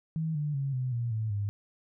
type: tone with pitch steps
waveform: sine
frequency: 160 / 148.43 / 137.69 / 127.73 / 118.49 / 109.92 / 101.96 Hz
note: D#3 / D3 / C#3 / C3 / A#2 / A2 / G#2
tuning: +49 / +19 / -11 / -41 / +29 / -1 / -31 cents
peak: -28 dBFS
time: 0.16-1.49 s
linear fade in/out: 0 ms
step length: 190 ms
effects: none